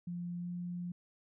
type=tone with pitch glide; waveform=sine; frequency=174.61 to 176.13 Hz; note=F3 to F3; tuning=0 to +15 cents; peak=-37 dBFS; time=0.07-0.92 s; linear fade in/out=5 ms; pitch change=+15 cents; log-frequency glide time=0.39-0.48 s; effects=none